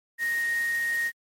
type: tone in noise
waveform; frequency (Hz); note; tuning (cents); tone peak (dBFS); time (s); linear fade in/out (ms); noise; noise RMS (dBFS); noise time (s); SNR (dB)
sine; 1864.7; A#6; 0; -24; 0.18-1.12; 50; white; -41; 0.18-1.12; +14
effects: MP3 64 kbps